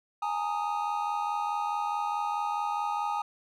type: chord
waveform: triangle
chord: Ab suspended second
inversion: none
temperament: equal with one note detuned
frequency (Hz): 830.6 / 915.3 / 1244.5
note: Ab5 / Bb5 / Eb6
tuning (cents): 0 / -32 / 0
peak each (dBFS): -29 / -32 / -32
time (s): 0.22-3.22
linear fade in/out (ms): 5
effects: none

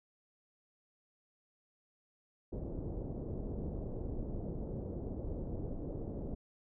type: low-pass noise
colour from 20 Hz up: pink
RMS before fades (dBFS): -40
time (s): 2.52-6.35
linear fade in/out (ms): 10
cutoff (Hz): 530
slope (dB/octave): 24
effects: none

